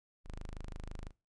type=tone; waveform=sawtooth; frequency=25.96 Hz; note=G#0; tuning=in tune; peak=-38 dBFS; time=0.24-1.12 s; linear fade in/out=50 ms; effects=noise-tail reverb RT60 0.3 s tail -23 dB re dry + resampled to 22050 Hz